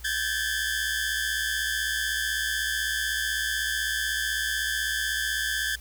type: tone cluster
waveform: sawtooth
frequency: 1560 / 1674 / 1750 Hz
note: G6 / G#6 / A6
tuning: -9 / +13 / -10 cents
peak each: -27 dBFS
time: 0.04-5.76 s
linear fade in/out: 10 ms
effects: added 60 Hz sine -42 dBFS peak until 5.8 s + white hiss -51 dBFS RMS until 5.8 s